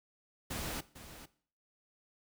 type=noise with echo; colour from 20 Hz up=pink; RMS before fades=-39 dBFS; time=0.5-0.81 s; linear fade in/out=10 ms; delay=450 ms; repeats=1; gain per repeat=-12 dB; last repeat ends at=1.26 s; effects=noise-tail reverb RT60 0.5 s tail -18 dB re dry